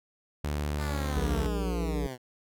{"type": "tone with pitch glide", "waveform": "sawtooth", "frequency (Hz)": [73.8, 72.28], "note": ["D2", "D2"], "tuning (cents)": [9, -27], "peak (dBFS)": -25, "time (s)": [0.44, 1.47], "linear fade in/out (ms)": 5, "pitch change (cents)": -36, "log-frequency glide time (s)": [0.73, 1.18]}
{"type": "linear sweep", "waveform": "10% pulse", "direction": "down", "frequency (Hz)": [303.5, 121.3], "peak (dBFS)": -28, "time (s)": [0.77, 2.18], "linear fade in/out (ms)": 50}
{"type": "harmonic tone", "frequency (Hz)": 58.9, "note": "A#1", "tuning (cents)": 19, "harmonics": [1, 3, 5, 7, 8], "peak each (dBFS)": [-30, -35, -37, -38, -39], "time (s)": [1.16, 2.07], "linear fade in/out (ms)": 5}
{"effects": []}